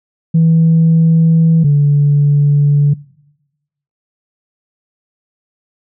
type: tone pair in turn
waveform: sine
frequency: 163.2 / 144.62 Hz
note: E3 / D3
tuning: -17 / -26 cents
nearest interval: major second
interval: 209 cents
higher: first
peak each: -5 dBFS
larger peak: neither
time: 0.34-1.64 / 1.64-2.94 s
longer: neither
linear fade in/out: 10 ms
effects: noise-tail reverb RT60 1.0 s tail -23 dB re dry + tanh soft clip ceiling -3 dBFS